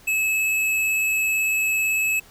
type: tone with vibrato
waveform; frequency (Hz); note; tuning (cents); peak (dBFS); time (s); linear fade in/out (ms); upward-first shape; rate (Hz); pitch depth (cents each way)
square; 2592; E7; -30; -20; 0.07-2.2; 10; sine; 18; 9
effects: pink hiss -50 dBFS RMS until 2.3 s